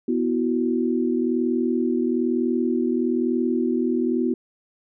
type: chord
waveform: sine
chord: B suspended fourth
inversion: none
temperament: just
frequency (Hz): 246.9 / 329.3 / 370.4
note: B3 / E4 / F#4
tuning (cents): 0 / -2 / +2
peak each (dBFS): -22 / -25 / -25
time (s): 0.08-4.34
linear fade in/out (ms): 5
effects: none